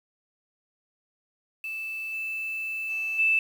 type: tone with level steps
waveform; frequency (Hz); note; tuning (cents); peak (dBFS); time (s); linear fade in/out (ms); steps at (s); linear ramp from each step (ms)
sine; 2637; E7; 0; -31 / -29 / -27 / -19; 1.64-3.39; 2; 2.12 / 2.89 / 3.18; 20
effects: 8-bit